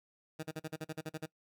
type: tone bursts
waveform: 15% pulse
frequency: 157.3 Hz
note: D#3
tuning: 19 cents sharp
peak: -31 dBFS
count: 11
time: 0.39-1.261 s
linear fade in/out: 10 ms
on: 41 ms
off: 42 ms
effects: noise-tail reverb RT60 0.1 s tail -21 dB re dry